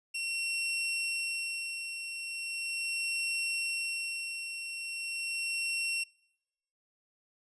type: tone with tremolo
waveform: sawtooth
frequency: 2726 Hz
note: F7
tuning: 43 cents flat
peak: -27 dBFS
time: 0.14-6.04 s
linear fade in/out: 10 ms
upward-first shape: sine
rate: 0.39 Hz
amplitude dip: 55%
effects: noise-tail reverb RT60 0.9 s tail -25 dB re dry + resampled to 24000 Hz